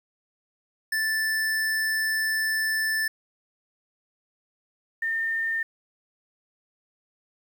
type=tone pair in turn; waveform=square / sine; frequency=1760 / 1812.6 Hz; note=A6 / A#6; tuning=0 / -49 cents; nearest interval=minor second; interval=51 cents; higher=second; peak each=-24 dBFS; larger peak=neither; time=0.92-3.08 / 5.02-5.63 s; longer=first; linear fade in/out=5 ms; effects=9-bit